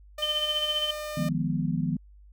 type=tone; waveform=sawtooth; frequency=604 Hz; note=D5; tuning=48 cents sharp; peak=-29 dBFS; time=0.18-1.29 s; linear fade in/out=5 ms
type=tone with tremolo; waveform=sine; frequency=3071 Hz; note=G7; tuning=36 cents flat; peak=-23 dBFS; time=0.22-0.91 s; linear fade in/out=5 ms; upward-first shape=sine; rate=15 Hz; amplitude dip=60%
type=chord; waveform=sine; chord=F half-diminished seventh; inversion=third; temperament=equal with one note detuned; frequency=153.69 / 174.61 / 207.7 / 246.9 Hz; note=Eb3 / F3 / Ab3 / Cb4; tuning=-21 / 0 / 0 / 0 cents; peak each=-29 / -29 / -34 / -31 dBFS; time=1.17-1.97 s; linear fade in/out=5 ms
effects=added 50 Hz sine -49 dBFS peak until 2.32 s